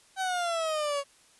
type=exponential sweep; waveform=30% pulse; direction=down; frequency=772 to 554.4 Hz; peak=-25 dBFS; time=0.16-1.04 s; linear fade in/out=50 ms; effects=white hiss -60 dBFS RMS until 1.39 s + resampled to 24000 Hz